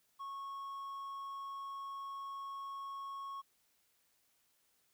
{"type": "tone", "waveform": "triangle", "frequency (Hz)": 1100, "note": "C#6", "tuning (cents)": -14, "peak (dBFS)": -40, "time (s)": [0.19, 3.42], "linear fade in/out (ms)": 20, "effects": ["white hiss -75 dBFS RMS until 4.93 s"]}